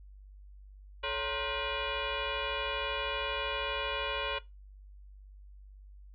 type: tone with frequency modulation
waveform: sine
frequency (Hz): 932.3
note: A#5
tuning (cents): 0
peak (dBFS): -31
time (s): 1.03-4.39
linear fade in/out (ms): 10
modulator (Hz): 497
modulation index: 4.7
effects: noise-tail reverb RT60 0.2 s tail -19 dB re dry + added 49 Hz sine -49 dBFS peak until 6.14 s